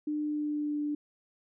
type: tone with pitch glide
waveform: sine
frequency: 300 to 295.2 Hz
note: D4 to D4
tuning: +37 to +9 cents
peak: -29 dBFS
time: 0.07-0.95 s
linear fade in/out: 5 ms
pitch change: -28 cents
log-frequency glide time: 0.21-0.81 s
effects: none